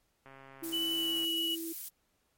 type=click train; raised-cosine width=0.5 ms; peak=-37 dBFS; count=134; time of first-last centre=0.26-1.245 s; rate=135 Hz
type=tone; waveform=sine; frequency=329.6 Hz; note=E4; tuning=in tune; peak=-37 dBFS; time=0.62-1.73 s; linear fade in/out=10 ms
type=noise; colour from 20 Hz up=violet; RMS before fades=-40 dBFS; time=0.63-1.89 s; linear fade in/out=10 ms
type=tone with pitch glide; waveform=sine; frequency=2983 to 2932 Hz; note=F#7 to F#7; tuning=+13 to -16 cents; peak=-30 dBFS; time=0.72-1.56 s; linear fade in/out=20 ms; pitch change=-29 cents; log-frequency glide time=0.92-1.2 s
effects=pink hiss -75 dBFS RMS until 2.37 s + MP3 64 kbps